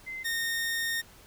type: tone pair in turn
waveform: sine / sawtooth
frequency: 2066 / 1840.6 Hz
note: C7 / A#6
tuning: -22 / -22 cents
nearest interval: major second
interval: 200 cents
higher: first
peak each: -35 / -25 dBFS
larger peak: second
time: 0.06-0.24 / 0.24-1.02 s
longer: second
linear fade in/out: 20 ms
effects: pink hiss -54 dBFS RMS until 1.26 s